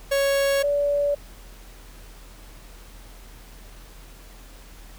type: tone pair in turn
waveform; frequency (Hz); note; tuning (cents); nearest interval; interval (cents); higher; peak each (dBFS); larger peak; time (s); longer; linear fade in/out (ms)
45% pulse / sine; 554.4 / 575.3; C#5 / D5; 0 / -36; minor second; 64; second; -19; neither; 0.11-0.63 / 0.63-1.15; neither; 10
effects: added 41 Hz sine -43 dBFS peak until 4.98 s + pink hiss -49 dBFS RMS until 4.98 s